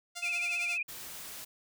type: tone with tremolo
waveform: 5% pulse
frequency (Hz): 698.5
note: F5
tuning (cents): 0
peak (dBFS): -26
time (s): 0.15-0.78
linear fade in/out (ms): 20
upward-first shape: sine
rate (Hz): 11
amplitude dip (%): 60
type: tone with vibrato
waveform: sine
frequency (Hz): 2489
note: D#7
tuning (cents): 0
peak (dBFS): -30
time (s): 0.22-0.83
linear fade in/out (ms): 10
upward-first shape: triangle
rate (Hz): 15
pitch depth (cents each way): 100
type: noise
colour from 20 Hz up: white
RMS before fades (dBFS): -44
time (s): 0.88-1.45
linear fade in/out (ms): 10
effects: none